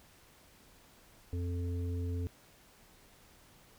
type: harmonic tone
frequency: 87.6 Hz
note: F2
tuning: 6 cents sharp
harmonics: 1 / 3 / 5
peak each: -33 / -43 / -46 dBFS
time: 1.33-2.27 s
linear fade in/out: 0 ms
effects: pink hiss -61 dBFS RMS until 3.78 s